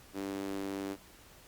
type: tone with high-pass filter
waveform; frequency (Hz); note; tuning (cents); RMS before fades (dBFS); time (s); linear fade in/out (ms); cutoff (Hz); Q
sawtooth; 98; G2; 0; -38; 0.13-0.97; 50; 310; 3.2
effects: pink hiss -57 dBFS RMS until 1.47 s + Opus 48 kbps